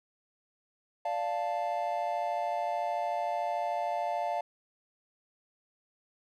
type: chord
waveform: triangle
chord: D minor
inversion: none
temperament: equal with one note detuned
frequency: 585 / 698.5 / 880 Hz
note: D5 / F5 / A5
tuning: -7 / 0 / 0 cents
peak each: -34 / -30 / -33 dBFS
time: 1.05-4.41 s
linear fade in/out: 5 ms
effects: none